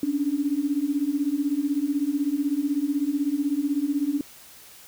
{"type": "beating tone pair", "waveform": "sine", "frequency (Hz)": [276.8, 292.8], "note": ["C#4", "D4"], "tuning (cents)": [-2, -5], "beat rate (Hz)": 16, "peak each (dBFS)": [-26, -24], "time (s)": [0.03, 4.21], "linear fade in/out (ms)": 2, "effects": ["white hiss -48 dBFS RMS until 4.87 s"]}